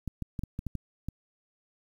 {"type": "clicks", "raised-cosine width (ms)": 5, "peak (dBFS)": -21, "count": 8, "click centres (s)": [0.077, 0.223, 0.392, 0.436, 0.591, 0.667, 0.753, 1.086], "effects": ["9-bit"]}